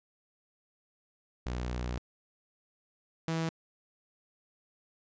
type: tone pair in turn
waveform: sawtooth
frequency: 61.2 / 163.07 Hz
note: B1 / E3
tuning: -15 / -18 cents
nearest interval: octave + perfect fourth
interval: 1697 cents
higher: second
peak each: -29 / -26 dBFS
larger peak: second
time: 1.46-1.98 / 3.28-3.49 s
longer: first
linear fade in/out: 0 ms
effects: resampled to 16000 Hz